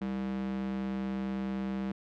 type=tone with high-pass filter; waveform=square; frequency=65.41 Hz; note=C2; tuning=in tune; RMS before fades=-34 dBFS; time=0.01-1.92 s; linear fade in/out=5 ms; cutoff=200 Hz; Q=2.9; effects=low-pass 3000 Hz 12 dB/octave